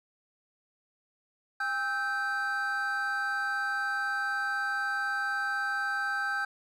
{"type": "tone cluster", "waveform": "triangle", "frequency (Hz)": [807, 1302, 1558], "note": ["G#5", "E6", "G6"], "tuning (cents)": [-50, -22, -11], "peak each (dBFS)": [-35, -34, -28], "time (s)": [1.6, 6.45], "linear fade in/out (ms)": 5, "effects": []}